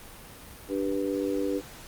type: chord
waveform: sine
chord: G major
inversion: second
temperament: just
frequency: 294 / 392 / 490 Hz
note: D4 / G4 / B4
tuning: +2 / 0 / -14 cents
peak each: -29 / -31 / -31 dBFS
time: 0.68-1.62 s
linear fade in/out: 50 ms
effects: pink hiss -46 dBFS RMS until 1.87 s + Opus 32 kbps